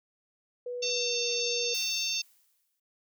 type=tone with pitch glide; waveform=sine; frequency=490.4 to 479.2 Hz; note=B4 to A#4; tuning=-12 to +48 cents; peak=-33 dBFS; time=0.66-1.74 s; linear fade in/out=5 ms; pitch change=-40 cents; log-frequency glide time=0.9-1.16 s
type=harmonic tone; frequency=902 Hz; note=A5; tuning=43 cents sharp; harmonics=3 / 4 / 5 / 6 / 7; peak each=-35 / -35 / -35 / -35 / -35 dBFS; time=0.82-2.22 s; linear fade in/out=10 ms
type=noise with exponential decay; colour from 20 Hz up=blue; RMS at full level=-41 dBFS; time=1.74-2.8 s; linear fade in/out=5 ms; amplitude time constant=230 ms
effects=none